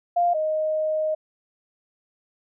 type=tone pair in turn; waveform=sine; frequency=698.5 / 622.3 Hz; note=F5 / D#5; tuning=0 / 0 cents; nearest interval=major second; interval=200 cents; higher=first; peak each=-17 / -21 dBFS; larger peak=first; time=0.16-0.34 / 0.34-1.15 s; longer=second; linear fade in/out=10 ms; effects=none